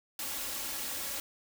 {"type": "noise with comb filter", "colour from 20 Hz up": "white", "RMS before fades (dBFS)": -37, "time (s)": [0.19, 1.2], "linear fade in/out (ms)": 2, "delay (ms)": 3.6, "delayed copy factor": 0.6, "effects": []}